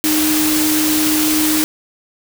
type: tone in noise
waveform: sine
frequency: 308.4 Hz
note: D#4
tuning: 15 cents flat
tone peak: -15 dBFS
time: 0.04-1.64 s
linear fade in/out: 0 ms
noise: white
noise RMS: -18 dBFS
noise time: 0.04-1.64 s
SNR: 0 dB
effects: none